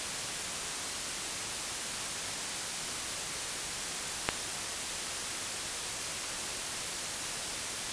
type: click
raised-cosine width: 0.3 ms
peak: -8 dBFS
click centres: 4.289 s
effects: white hiss -35 dBFS RMS until 7.92 s + resampled to 22050 Hz